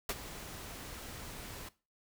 pink noise with ADSR envelope, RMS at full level -32 dBFS, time 0.09-1.69 s, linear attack 4 ms, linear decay 43 ms, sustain -14 dB, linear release 7 ms, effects noise-tail reverb RT60 0.3 s tail -18 dB re dry

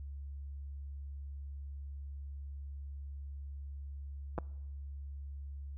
clicks, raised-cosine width 1 ms, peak -22 dBFS, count 2, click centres 4.38 / 4.386 s, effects noise-tail reverb RT60 1.0 s tail -24 dB re dry + added 70 Hz sine -41 dBFS peak until 5.77 s

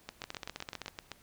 two click trains, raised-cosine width 0.2 ms, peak -21 / -22 dBFS, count 11 / 9, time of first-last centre 0.24-0.881 / 0.09-1.117 s, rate 15.6 / 7.79 Hz, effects pink hiss -62 dBFS RMS until 1.22 s

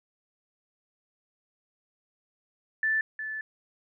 sine tone pair in turn, 1760 / 1744.8 Hz, A6 / A6, 0 / -15 cents, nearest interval unison, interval 15 cents, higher first, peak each -23 / -32 dBFS, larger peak first, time 2.83-3.01 / 3.19-3.41 s, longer second, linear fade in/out 2 ms, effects none

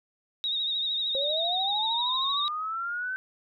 sine tone with vibrato, 3753 Hz, A#7, 11 cents sharp, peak -26 dBFS, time 0.44-2.48 s, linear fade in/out 0 ms, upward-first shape triangle, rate 13 Hz, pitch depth 64 cents each way
sine linear sweep, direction up, 529 to 1538 Hz, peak -29 dBFS, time 1.15-3.16 s, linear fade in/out 0 ms
effects none

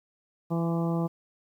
harmonic tone with a mistuned harmonic, 167.3 Hz, E3, 26 cents sharp, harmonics 1 / 2 / 3 / 4 / 5 / 6 / 7, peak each -26 / -32 / -36 / -38 / -40 / -42 / -43 dBFS, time 0.5-1.08 s, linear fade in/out 20 ms, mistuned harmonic 6, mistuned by +26 cents, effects 10-bit

